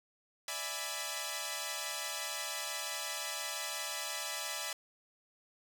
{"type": "chord", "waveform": "5% pulse", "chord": "E dominant seventh", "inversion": "third", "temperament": "equal with one note detuned", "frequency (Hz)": [587.3, 659.3, 830.6, 991.8], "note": ["D5", "E5", "G#5", "B5"], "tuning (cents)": [0, 0, 0, 7], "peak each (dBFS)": -31, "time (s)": [0.48, 4.73], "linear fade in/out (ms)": 2, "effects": []}